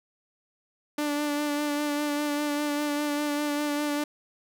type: tone with vibrato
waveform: sawtooth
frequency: 293.7 Hz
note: D4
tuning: in tune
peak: -22 dBFS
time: 0.98-4.04 s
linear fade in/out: 5 ms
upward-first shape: sine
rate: 5 Hz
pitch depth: 22 cents each way
effects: none